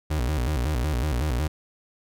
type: tone with vibrato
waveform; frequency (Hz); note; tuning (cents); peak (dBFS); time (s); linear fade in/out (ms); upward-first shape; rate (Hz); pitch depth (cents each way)
35% pulse; 68; C#2; -33; -21; 0.1-1.48; 10; square; 5.4; 210
effects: none